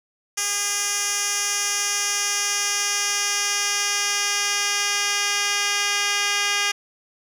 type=tone with band-pass filter sweep; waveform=10% pulse; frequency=407 Hz; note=G#4; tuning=35 cents flat; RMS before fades=-23 dBFS; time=0.37-6.72 s; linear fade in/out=10 ms; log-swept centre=7200 to 4100 Hz; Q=1.4; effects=none